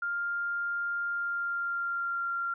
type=tone with pitch glide; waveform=sine; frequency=1400 to 1383.1 Hz; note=F6 to F6; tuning=+4 to -17 cents; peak=-29 dBFS; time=0.02-2.54 s; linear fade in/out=5 ms; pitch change=-21 cents; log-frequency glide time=1.11-2.28 s; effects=none